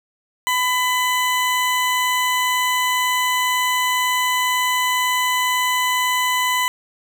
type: tone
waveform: 20% pulse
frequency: 1002 Hz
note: B5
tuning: 25 cents sharp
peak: -12 dBFS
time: 0.47-6.68 s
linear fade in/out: 0 ms
effects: none